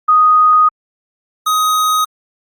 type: tone pair in turn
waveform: sine / square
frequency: 1244.5 / 1255.3 Hz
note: D#6 / D#6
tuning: 0 / +15 cents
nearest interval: unison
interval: 15 cents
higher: second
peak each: -6 / -12 dBFS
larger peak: first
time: 0.08-0.69 / 1.46-2.05 s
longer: first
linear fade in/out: 10 ms
effects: Opus 24 kbps